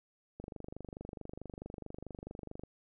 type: click train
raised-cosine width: 2 ms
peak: -30 dBFS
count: 56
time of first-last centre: 0.4-2.636 s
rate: 24.6 Hz
effects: none